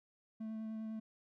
triangle tone with vibrato, 220 Hz, A3, in tune, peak -38 dBFS, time 0.4-1 s, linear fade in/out 10 ms, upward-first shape sine, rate 9.9 Hz, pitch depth 11 cents each way, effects none

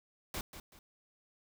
pink noise with echo, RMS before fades -39 dBFS, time 0.34-0.41 s, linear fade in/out 2 ms, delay 190 ms, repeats 2, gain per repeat -10 dB, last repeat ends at 0.79 s, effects none

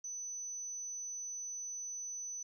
sine tone, 6000 Hz, F#8, 23 cents sharp, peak -39 dBFS, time 0.04-2.43 s, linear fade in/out 5 ms, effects tanh soft clip ceiling -35 dBFS + 13-bit

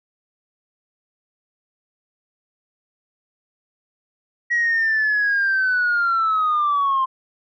sine linear sweep, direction down, 1916 to 1044 Hz, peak -15 dBFS, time 4.5-7.06 s, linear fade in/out 20 ms, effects tanh soft clip ceiling -13 dBFS

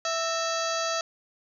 harmonic tone with a mistuned harmonic, 659.3 Hz, E5, in tune, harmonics 1 / 2 / 3 / 4 / 5 / 6 / 7 / 8 / 9 / 10, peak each -30 / -31 / -37 / -39 / -40 / -38 / -36 / -43 / -38 / -38 dBFS, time 0.05-1.01 s, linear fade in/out 2 ms, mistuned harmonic 3, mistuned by -130 cents, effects 10-bit

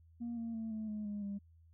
sine tone with pitch steps, 236.1 / 229.8 / 223.6 / 217.6 / 211.8 / 206.1 / 200.6 Hz, A#3 / A#3 / A3 / A3 / G#3 / G#3 / G3, +22 / -25 / +28 / -19 / +34 / -13 / +40 cents, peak -36 dBFS, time 0.2-1.39 s, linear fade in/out 20 ms, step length 170 ms, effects tanh soft clip ceiling -35 dBFS + added 82 Hz sine -60 dBFS peak until 1.73 s

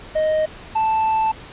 triangle tone pair in turn, 622.3 / 880.1 Hz, D#5 / A5, 0 / 0 cents, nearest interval tritone, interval 600 cents, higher second, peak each -14 dBFS, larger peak neither, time 0.15-0.46 / 0.75-1.32 s, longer second, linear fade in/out 10 ms, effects pink hiss -39 dBFS RMS until 1.52 s + resampled to 8000 Hz

